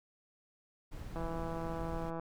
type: noise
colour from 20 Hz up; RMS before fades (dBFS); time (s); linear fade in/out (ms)
brown; -43; 0.91-2.11; 20
type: click train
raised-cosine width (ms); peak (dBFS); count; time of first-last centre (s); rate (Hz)
1; -27; 172; 1.16-2.196; 165
effects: none